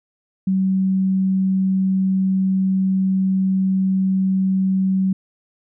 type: tone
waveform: sine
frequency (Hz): 190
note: F#3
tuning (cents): +46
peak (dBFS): -15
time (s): 0.47-5.13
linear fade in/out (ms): 5
effects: none